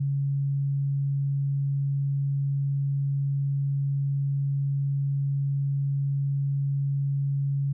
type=tone; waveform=sine; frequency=139.3 Hz; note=C#3; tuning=9 cents sharp; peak=-23 dBFS; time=0-7.73 s; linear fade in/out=10 ms; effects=none